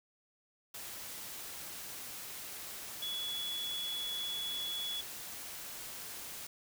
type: tone in noise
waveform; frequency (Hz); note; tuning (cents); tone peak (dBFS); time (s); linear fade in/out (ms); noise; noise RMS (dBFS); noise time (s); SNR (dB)
sine; 3389; G#7; +34; -36; 3.02-5.01; 5; white; -45; 0.74-6.47; +6
effects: none